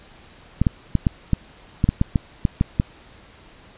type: clicks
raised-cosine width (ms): 5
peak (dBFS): -4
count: 12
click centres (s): 0.616 / 0.668 / 0.953 / 1.068 / 1.333 / 1.841 / 1.89 / 2.014 / 2.158 / 2.452 / 2.611 / 2.799
effects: pink hiss -48 dBFS RMS until 3.77 s + resampled to 8000 Hz